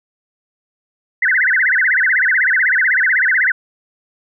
sine tone with vibrato, 1760 Hz, A6, in tune, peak -11 dBFS, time 1.22-3.52 s, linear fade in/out 5 ms, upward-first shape sine, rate 16 Hz, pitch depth 290 cents each way, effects none

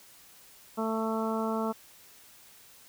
harmonic tone, 222 Hz, A3, 16 cents sharp, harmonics 1 / 2 / 3 / 4 / 5 / 6, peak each -31 / -34 / -36 / -37 / -38 / -39 dBFS, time 0.77-1.73 s, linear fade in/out 20 ms, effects white hiss -55 dBFS RMS until 2.88 s

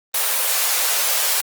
white high-pass noise, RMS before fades -19 dBFS, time 0.14-1.41 s, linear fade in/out 5 ms, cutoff 460 Hz, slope 48 dB/octave, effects Opus 24 kbps

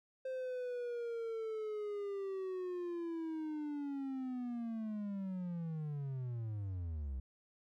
triangle linear sweep, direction down, 523.3 to 62.3 Hz, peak -36 dBFS, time 0.25-7.2 s, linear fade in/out 5 ms, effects none

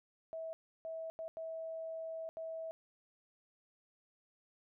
sine tone bursts at uneven times, 649 Hz, E5, 27 cents flat, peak -40 dBFS, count 5, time 0.33-0.53 / 0.85-1.1 / 1.19-1.28 / 1.37-2.29 / 2.37-2.71 s, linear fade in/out 0 ms, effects none

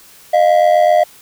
triangle ring-modulated tone, 659.3 Hz, E5, in tune, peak -3 dBFS, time 0.33-1.04 s, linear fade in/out 10 ms, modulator 43.9 Hz, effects white hiss -43 dBFS RMS until 1.21 s

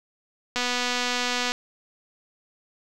click train, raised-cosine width 0.2 ms, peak -9 dBFS, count 237, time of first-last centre 0.56-1.519 s, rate 246 Hz, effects none

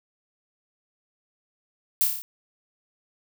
violet noise with echo, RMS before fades -20 dBFS, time 2.01-2.04 s, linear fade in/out 0 ms, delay 30 ms, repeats 6, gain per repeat -3 dB, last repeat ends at 2.22 s, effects none

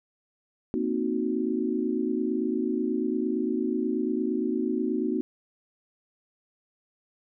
sine chord, C half-diminished seventh, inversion third, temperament equal, 233.1 / 261.6 / 311.1 / 370 Hz, Bb3 / C4 / Eb4 / Gb4, 0 / 0 / 0 / 0 cents, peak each -30 dBFS, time 0.74-5.21 s, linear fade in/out 0 ms, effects none

